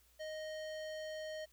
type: tone with low-pass filter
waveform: square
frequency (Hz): 622.3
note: D#5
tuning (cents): 0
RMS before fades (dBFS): -44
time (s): 0.19-1.46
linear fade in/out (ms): 20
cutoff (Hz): 5200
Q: 1
effects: added 60 Hz sine -70 dBFS peak until 1.52 s + white hiss -70 dBFS RMS until 1.52 s